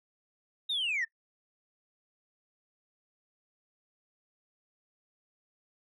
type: linear sweep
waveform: sine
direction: down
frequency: 3796 to 1760 Hz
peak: -27 dBFS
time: 0.69-1.05 s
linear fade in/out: 10 ms
effects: noise-tail reverb RT60 0.1 s tail -22 dB re dry + tanh soft clip ceiling -26 dBFS